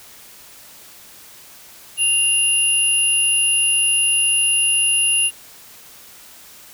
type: tone pair together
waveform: sine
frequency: 2794 / 10542 Hz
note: F7 / E9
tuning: 0 / -1 cents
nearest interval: octave + major seventh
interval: 2299 cents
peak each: -16 dBFS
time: 1.97-5.31 s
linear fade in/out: 50 ms
effects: tanh soft clip ceiling -8 dBFS + white hiss -43 dBFS RMS until 6.73 s